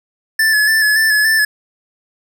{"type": "tone with vibrato", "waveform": "square", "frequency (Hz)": 1737, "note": "A6", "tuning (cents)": -23, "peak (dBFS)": -11, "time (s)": [0.39, 1.45], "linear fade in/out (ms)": 5, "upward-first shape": "square", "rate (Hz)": 3.5, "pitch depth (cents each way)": 30, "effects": []}